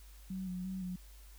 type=tone with vibrato; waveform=sine; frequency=185 Hz; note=F#3; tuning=in tune; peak=-37 dBFS; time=0.3-0.96 s; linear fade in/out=5 ms; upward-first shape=square; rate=2.9 Hz; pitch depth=32 cents each way; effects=added 50 Hz sine -52 dBFS peak until 1.38 s + white hiss -62 dBFS RMS until 1.38 s